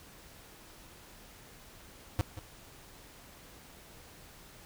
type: tone with echo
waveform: square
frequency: 102.9 Hz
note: G#2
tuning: 16 cents flat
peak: -26 dBFS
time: 2.19-2.21 s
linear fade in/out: 0 ms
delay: 180 ms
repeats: 1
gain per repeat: -13 dB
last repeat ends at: 2.39 s
effects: pink hiss -54 dBFS RMS until 4.65 s